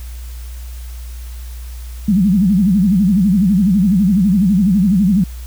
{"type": "tone with vibrato", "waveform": "sine", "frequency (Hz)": 193.6, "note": "G3", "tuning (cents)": -21, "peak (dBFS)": -9, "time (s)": [2.08, 5.24], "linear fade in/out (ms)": 5, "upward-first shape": "sine", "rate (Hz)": 12, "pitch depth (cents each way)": 190, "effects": ["added 60 Hz sine -26 dBFS peak until 5.46 s", "white hiss -42 dBFS RMS until 5.46 s"]}